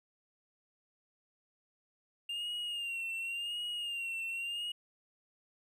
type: tone with vibrato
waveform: triangle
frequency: 2794 Hz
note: F7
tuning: in tune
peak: -34 dBFS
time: 2.29-4.72 s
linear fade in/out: 5 ms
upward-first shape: sine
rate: 0.91 Hz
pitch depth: 62 cents each way
effects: none